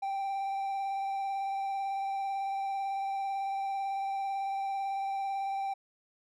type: tone with vibrato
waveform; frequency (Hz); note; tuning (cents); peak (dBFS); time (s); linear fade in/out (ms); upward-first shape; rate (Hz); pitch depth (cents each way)
triangle; 784; G5; 0; -29; 0.02-5.74; 10; sine; 18; 16
effects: none

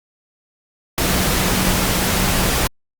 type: tone in noise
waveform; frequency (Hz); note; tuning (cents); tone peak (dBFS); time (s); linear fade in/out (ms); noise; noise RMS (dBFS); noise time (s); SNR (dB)
sine; 185; F#3; 0; -24; 1.06-2.5; 0; pink; -18; 0.98-2.67; -9
effects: Opus 48 kbps

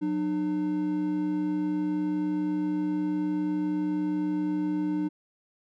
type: tone pair together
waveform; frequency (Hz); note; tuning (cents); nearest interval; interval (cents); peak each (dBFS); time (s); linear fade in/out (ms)
triangle; 182.6 / 302; F#3 / D4; -23 / +48; major sixth; 871; -31 / -24; 0.01-5.09; 20
effects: none

